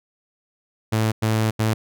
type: tone bursts at uneven times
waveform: sawtooth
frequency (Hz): 110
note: A2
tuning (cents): 0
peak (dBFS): -14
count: 3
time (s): 0.92-1.12 / 1.22-1.51 / 1.59-1.74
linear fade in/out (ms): 10
effects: none